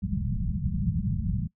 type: low-pass noise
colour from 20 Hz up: white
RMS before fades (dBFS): -28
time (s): 0.02-1.48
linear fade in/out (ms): 20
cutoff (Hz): 210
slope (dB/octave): 96
effects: noise-tail reverb RT60 0.1 s tail -20 dB re dry